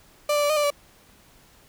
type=tone with pitch steps; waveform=35% pulse; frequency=591 / 586 / 581 / 614 / 589 / 577 Hz; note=D5 / D5 / D5 / D#5 / D5 / D5; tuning=+11 / -4 / -19 / -23 / +5 / -31 cents; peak=-18 dBFS; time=0.29-0.704 s; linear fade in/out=5 ms; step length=69 ms; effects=pink hiss -55 dBFS RMS until 1.68 s